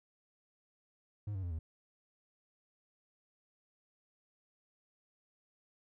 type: tone with pitch steps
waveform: triangle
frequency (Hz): 103.83 / 95.21 / 87.31 / 80.06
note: G#2 / G2 / F2 / D#2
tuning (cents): 0 / -50 / 0 / +50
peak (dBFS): -34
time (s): 1.27-1.59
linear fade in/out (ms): 5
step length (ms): 80
effects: none